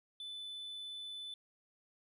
sine tone, 3503 Hz, A7, 8 cents flat, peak -40 dBFS, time 0.2-1.34 s, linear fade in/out 2 ms, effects tanh soft clip ceiling -42 dBFS

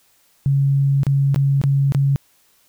sine tone with dropouts, 138.59 Hz, C#3, in tune, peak -13 dBFS, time 0.46-2.16 s, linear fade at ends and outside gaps 0 ms, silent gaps 1.033-1.067 / 1.345-1.36 / 1.615-1.638 / 1.922-1.948 s, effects white hiss -58 dBFS RMS until 2.68 s

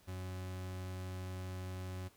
40% pulse tone, 92.5 Hz, F#2, in tune, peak -40 dBFS, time 0.07-2.09 s, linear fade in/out 20 ms, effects pink hiss -66 dBFS RMS until 2.16 s

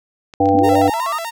clicks, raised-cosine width 0.2 ms, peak -20 dBFS, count 4, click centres 0.338 / 0.457 / 0.489 / 0.589 s
harmonic tone, 98.1 Hz, G2, 2 cents sharp, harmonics 1 / 3 / 5 / 7 / 8, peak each -23 / -16 / -17 / -21 / -15 dBFS, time 0.4-0.9 s, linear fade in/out 5 ms
sine linear sweep, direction up, 199.6 to 1292 Hz, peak -19 dBFS, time 0.53-1.19 s, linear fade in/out 20 ms
sawtooth tone with vibrato, 784 Hz, G5, in tune, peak -20 dBFS, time 0.63-1.31 s, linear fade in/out 20 ms, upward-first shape square, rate 8.1 Hz, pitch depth 280 cents each way
effects none

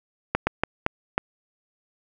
slowing click train, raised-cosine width 0.5 ms, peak -5 dBFS, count 5, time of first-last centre 0.35-1.179 s, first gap 120 ms, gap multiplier 1.38, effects none

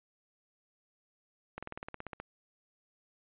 slowing click train, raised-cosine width 0.5 ms, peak -25 dBFS, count 12, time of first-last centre 1.58-2.2 s, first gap 46 ms, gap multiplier 1.04, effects resampled to 8000 Hz

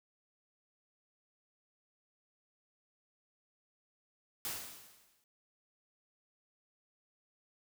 white noise with exponential decay, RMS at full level -37 dBFS, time 4.45-5.24 s, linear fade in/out 1 ms, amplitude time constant 170 ms, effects none

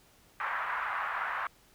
pink band-pass noise, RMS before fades -34 dBFS, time 0.4-1.47 s, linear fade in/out 2 ms, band 1000 to 1700 Hz, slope 24 dB/octave, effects pink hiss -62 dBFS RMS until 1.74 s

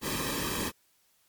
pink noise with comb filter, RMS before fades -32 dBFS, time 0.01-0.72 s, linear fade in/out 50 ms, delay 1.4 ms, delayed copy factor -0.75, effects white hiss -68 dBFS RMS until 1.28 s + MP3 96 kbps

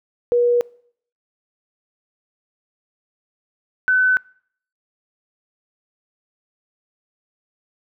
sine tone pair in turn, 481.8 / 1510.3 Hz, B4 / F#6, -43 / +35 cents, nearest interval octave + minor sixth, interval 1978 cents, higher second, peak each -13 dBFS, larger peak neither, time 0.32-0.61 / 3.88-4.17 s, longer neither, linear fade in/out 0 ms, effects noise-tail reverb RT60 0.6 s tail -25 dB re dry

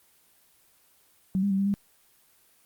sine tone with pitch steps, 189.3 / 200.9 / 193 / 197.3 / 201.2 Hz, F#3 / G3 / G3 / G3 / G3, +40 / +43 / -27 / +11 / +45 cents, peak -22 dBFS, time 1.35-1.74 s, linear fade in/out 0 ms, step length 78 ms, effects white hiss -62 dBFS RMS until 2.65 s + Opus 24 kbps

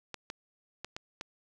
clicks, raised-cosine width 0.2 ms, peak -21 dBFS, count 5, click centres 0.143 / 0.301 / 0.846 / 0.965 / 1.211 s, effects none

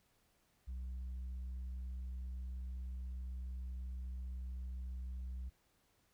sine tone, 63.1 Hz, B1, 38 cents sharp, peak -38 dBFS, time 0.67-5.5 s, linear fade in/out 20 ms, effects tanh soft clip ceiling -40 dBFS + pink hiss -75 dBFS RMS until 6.13 s

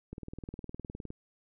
click train, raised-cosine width 3 ms, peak -28 dBFS, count 20, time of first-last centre 0.13-1.104 s, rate 19.5 Hz, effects none

